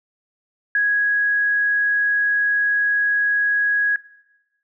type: tone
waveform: sine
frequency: 1661.2 Hz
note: G#6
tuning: in tune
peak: -15 dBFS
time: 0.75-3.96 s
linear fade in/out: 2 ms
effects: noise-tail reverb RT60 1.0 s tail -20 dB re dry